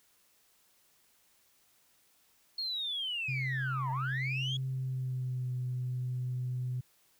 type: linear two-way sweep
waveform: sine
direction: down then up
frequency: 4335 to 880 to 3374 Hz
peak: -32 dBFS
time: 2.58-4.57 s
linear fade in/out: 5 ms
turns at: 3.91 s
type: tone with pitch glide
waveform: sine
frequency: 131.6 to 125.8 Hz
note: C3 to B2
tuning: +10 to +32 cents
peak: -31 dBFS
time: 3.28-6.81 s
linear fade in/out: 10 ms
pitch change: -78 cents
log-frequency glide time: 4.66-5.51 s
effects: tanh soft clip ceiling -27 dBFS + white hiss -68 dBFS RMS until 7.19 s